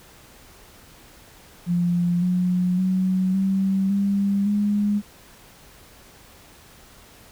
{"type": "tone with pitch steps", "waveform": "sine", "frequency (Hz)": [174.61, 180.45, 186.49, 192.74, 199.19, 205.9], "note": ["F3", "F#3", "F#3", "G3", "G3", "G#3"], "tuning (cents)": [0, -43, 14, -29, 28, -15], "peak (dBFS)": -18, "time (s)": [1.66, 5.02], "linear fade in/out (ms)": 50, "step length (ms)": 560, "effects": ["pink hiss -49 dBFS RMS until 7.31 s"]}